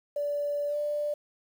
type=tone with pitch glide; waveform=sine; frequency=580 to 590.1 Hz; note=D5 to D5; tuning=-22 to +8 cents; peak=-27 dBFS; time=0.16-1.14 s; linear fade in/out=5 ms; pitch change=+30 cents; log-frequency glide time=0.67-0.77 s; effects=9-bit